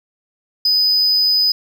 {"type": "tone", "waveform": "sine", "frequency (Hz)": 4996, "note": "D#8", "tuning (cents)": 6, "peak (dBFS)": -9, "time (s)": [0.65, 1.52], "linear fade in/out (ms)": 5, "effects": ["tanh soft clip ceiling -11 dBFS", "8-bit"]}